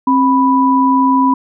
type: tone pair together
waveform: sine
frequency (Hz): 266.4 / 987.8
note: C4 / B5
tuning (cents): +31 / 0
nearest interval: octave + major seventh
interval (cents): 2269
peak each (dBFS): -11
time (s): 0.07-1.34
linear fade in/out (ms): 5
effects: none